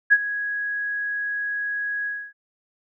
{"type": "tone with ADSR envelope", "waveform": "sine", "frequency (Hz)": 1662, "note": "G#6", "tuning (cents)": 1, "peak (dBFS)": -9, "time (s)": [0.1, 2.33], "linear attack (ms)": 26, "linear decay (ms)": 46, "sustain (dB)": -15, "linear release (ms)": 270, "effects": []}